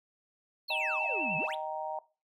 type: exponential two-way sweep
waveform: triangle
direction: down then up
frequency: 4512 to 145.8 to 4079 Hz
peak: -35 dBFS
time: 0.68-1.55 s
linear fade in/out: 10 ms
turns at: 1.37 s
type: chord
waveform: sine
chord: Eb major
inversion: none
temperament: just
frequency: 622.3 / 777.8 / 933.4 Hz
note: Eb5 / G5 / Bb5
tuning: 0 / -14 / +2 cents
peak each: -38 dBFS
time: 0.7-1.99 s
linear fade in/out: 2 ms
type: tone with vibrato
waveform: sine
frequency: 2637 Hz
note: E7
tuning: in tune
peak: -31 dBFS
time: 0.7-1.47 s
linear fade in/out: 5 ms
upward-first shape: triangle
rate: 10 Hz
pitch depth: 35 cents each way
effects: noise-tail reverb RT60 0.3 s tail -18 dB re dry